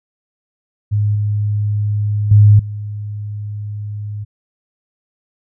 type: tone with level steps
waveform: sine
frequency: 104.2 Hz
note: G#2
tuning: 6 cents sharp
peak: -12 / -14 / -4 / -22 dBFS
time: 0.91-4.25 s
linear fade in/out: 20 ms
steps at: 1.15 / 2.31 / 2.59 s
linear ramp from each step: 5 ms
effects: none